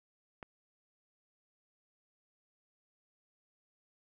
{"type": "click", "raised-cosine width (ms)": 0.5, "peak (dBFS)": -29, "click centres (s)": 0.428, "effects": []}